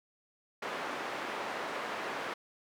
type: band-pass noise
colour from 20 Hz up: white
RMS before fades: -38 dBFS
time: 0.62-2.34 s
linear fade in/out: 5 ms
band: 290 to 1500 Hz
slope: 12 dB/octave
effects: none